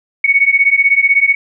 sine beating tone pair, 2217 / 2233 Hz, C#7 / C#7, 0 / +12 cents, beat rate 16 Hz, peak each -11 dBFS, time 0.24-1.35 s, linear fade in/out 5 ms, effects none

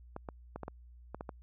clicks, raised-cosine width 1 ms, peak -26 dBFS, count 8, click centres 0.164 / 0.288 / 0.56 / 0.633 / 0.681 / 1.146 / 1.209 / 1.292 s, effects added 60 Hz sine -52 dBFS peak until 1.42 s

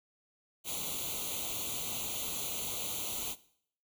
white noise with comb filter, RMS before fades -37 dBFS, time 0.64-3.36 s, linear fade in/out 50 ms, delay 0.29 ms, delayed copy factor +1, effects noise-tail reverb RT60 0.6 s tail -18 dB re dry

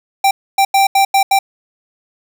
square tone bursts at uneven times, 784 Hz, G5, in tune, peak -9 dBFS, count 6, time 0.24-0.31 / 0.58-0.65 / 0.74-0.87 / 0.95-1.05 / 1.14-1.23 / 1.31-1.39 s, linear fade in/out 5 ms, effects none

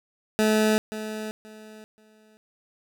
20% pulse tone with echo, 216 Hz, A3, 32 cents flat, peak -14 dBFS, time 0.39-0.78 s, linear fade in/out 0 ms, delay 530 ms, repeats 3, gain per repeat -12 dB, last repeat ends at 2.37 s, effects none

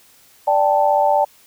sine chord, D suspended fourth, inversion none, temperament equal, 587.3 / 784 / 880 Hz, D5 / G5 / A5, 0 / 0 / 0 cents, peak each -17 dBFS, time 0.47-1.25 s, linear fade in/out 10 ms, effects white hiss -51 dBFS RMS until 1.46 s

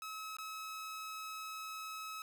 sawtooth tone with dropouts, 1287 Hz, E6, 42 cents flat, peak -39 dBFS, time 0.02-2.22 s, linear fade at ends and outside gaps 1 ms, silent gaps 0.368-0.385 s, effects none

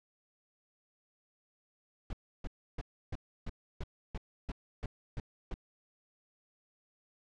brown noise bursts, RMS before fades -37 dBFS, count 11, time 2.1-5.541 s, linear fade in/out 2 ms, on 31 ms, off 310 ms, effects low-pass 5000 Hz 12 dB/octave

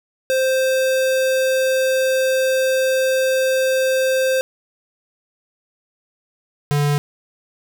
square tone pair in turn, 523.3 / 145.41 Hz, C5 / D3, 0 / -17 cents, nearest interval octave + minor seventh, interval 2217 cents, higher first, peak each -16 dBFS, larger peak neither, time 0.3-4.41 / 6.71-6.98 s, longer first, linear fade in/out 0 ms, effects none

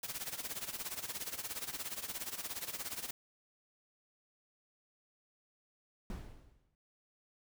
white noise with tremolo, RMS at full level -39 dBFS, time 0.03-3.11 s, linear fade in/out 5 ms, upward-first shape sine, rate 17 Hz, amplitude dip 80%
brown noise with exponential decay, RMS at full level -39 dBFS, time 6.1-6.75 s, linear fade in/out 1 ms, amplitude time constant 140 ms
effects none

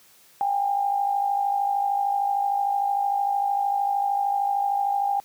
sine tone with amplitude modulation, 802 Hz, G5, 39 cents sharp, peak -18 dBFS, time 0.41-5.2 s, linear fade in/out 0 ms, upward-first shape sine, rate 53.2 Hz, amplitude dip 60%, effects white hiss -55 dBFS RMS until 5.24 s + high-pass 100 Hz 12 dB/octave

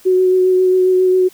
sine tone with vibrato, 370 Hz, F#4, in tune, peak -9 dBFS, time 0.05-1.29 s, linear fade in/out 20 ms, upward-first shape sine, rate 7.4 Hz, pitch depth 14 cents each way, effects white hiss -46 dBFS RMS until 1.33 s

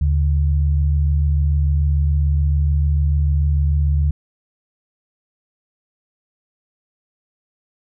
sine tone pair together, 75.3 / 142.15 Hz, D2 / C#3, +44 / +44 cents, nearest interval major seventh, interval 1100 cents, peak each -14 / -22 dBFS, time 0.01-4.11 s, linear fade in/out 5 ms, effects none

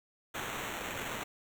violet noise with sample-and-hold, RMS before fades -39 dBFS, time 0.34-1.24 s, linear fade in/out 10 ms, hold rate 4900 Hz, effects none

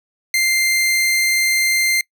sawtooth tone, 2093 Hz, C7, in tune, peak -11 dBFS, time 0.34-2.01 s, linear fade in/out 2 ms, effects noise-tail reverb RT60 0.1 s tail -24 dB re dry

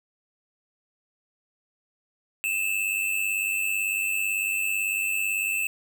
square tone pair together, 2604 / 2702 Hz, E7 / E7, -22 / +42 cents, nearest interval minor second, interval 64 cents, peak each -27 / -29 dBFS, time 2.44-5.67 s, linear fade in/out 0 ms, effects none

